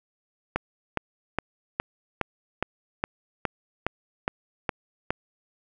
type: click train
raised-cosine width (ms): 0.5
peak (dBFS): -9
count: 12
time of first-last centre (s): 0.56-5.105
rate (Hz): 2.42
effects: none